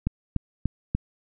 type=click train; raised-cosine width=5 ms; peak=-11 dBFS; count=4; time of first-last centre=0.07-0.95 s; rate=3.41 Hz; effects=none